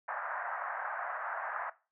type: band-pass noise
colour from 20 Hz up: white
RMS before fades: -38 dBFS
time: 0.08-1.7 s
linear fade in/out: 5 ms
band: 630 to 1700 Hz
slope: 48 dB/octave
effects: noise-tail reverb RT60 0.3 s tail -17 dB re dry